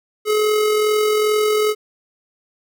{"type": "tone with amplitude modulation", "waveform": "square", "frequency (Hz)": 425.7, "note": "G#4", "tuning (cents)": 43, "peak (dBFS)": -14, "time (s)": [0.25, 1.75], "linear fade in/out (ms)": 50, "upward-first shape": "sine", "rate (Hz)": 42.4, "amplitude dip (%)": 30, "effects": []}